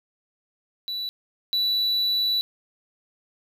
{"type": "tone pair in turn", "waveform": "triangle", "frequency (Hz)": [3951, 3951], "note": ["B7", "B7"], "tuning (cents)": [0, 0], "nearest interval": "unison", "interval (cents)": 0, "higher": "neither", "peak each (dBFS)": [-26, -19], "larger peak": "second", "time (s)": [[0.88, 1.09], [1.53, 2.41]], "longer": "second", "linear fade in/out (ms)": 0, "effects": []}